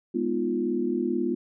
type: chord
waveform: sine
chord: F half-diminished seventh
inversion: first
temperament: equal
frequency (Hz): 207.7 / 246.9 / 311.1 / 349.2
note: Ab3 / Cb4 / Eb4 / F4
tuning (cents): 0 / 0 / 0 / 0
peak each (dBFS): -32 / -28 / -33 / -27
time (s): 0.14-1.35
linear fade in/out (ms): 10
effects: none